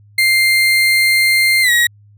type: tone with pitch glide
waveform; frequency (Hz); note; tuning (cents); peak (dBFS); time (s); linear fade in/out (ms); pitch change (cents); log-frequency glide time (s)
35% pulse; 2100 to 1903.6; C7 to A#6; +6 to +36; -8; 0.18-1.87; 5; -170; 1.62-1.71
effects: added 103 Hz sine -43 dBFS peak until 2.17 s